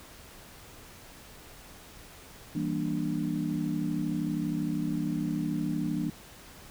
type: chord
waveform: sine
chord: E half-diminished seventh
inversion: none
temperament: just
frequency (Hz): 164.81 / 197.78 / 237.3 / 296.7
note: E3 / G3 / Bb3 / D4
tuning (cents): 0 / +16 / +31 / +18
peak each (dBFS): -33 / -35 / -34 / -32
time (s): 2.55-6.1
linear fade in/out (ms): 5
effects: pink hiss -50 dBFS RMS until 6.7 s